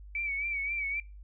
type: tone with vibrato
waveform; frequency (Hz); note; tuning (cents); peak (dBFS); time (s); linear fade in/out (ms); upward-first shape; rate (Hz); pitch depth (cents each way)
sine; 2285; D7; -48; -30; 0.15-1; 2; sine; 3.8; 63
effects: noise-tail reverb RT60 0.3 s tail -24 dB re dry + added 50 Hz sine -45 dBFS peak until 1.23 s